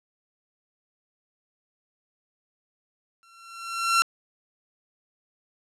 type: tone with exponential growth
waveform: sawtooth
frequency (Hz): 1359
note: F6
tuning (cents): -48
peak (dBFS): -12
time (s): 3.23-4.02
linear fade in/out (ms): 0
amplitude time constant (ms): 170
effects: low-pass 10000 Hz 12 dB/octave